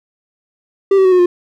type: tone with pitch steps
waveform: triangle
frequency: 392 / 382.2 / 372.6 / 363.2 / 354.1 Hz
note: G4 / G4 / F#4 / F#4 / F4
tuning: 0 / -44 / +12 / -32 / +24 cents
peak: -5 dBFS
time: 0.91-1.26 s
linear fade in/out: 5 ms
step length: 70 ms
effects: none